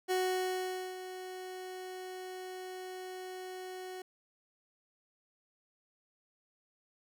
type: tone with ADSR envelope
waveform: 30% pulse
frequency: 370 Hz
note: F#4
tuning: in tune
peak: -26 dBFS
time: 0.08-4.02 s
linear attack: 31 ms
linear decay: 840 ms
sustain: -13 dB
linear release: 4 ms
effects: none